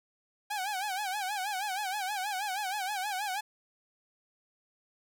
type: tone with vibrato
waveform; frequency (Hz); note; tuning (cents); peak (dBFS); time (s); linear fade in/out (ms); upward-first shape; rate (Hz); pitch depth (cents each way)
sawtooth; 792; G5; +18; -28; 0.5-3.41; 10; sine; 6.3; 130
effects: none